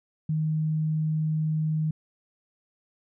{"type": "tone", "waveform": "sine", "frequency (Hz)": 156, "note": "D#3", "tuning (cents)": 5, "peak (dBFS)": -23, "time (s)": [0.29, 1.91], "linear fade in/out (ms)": 5, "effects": []}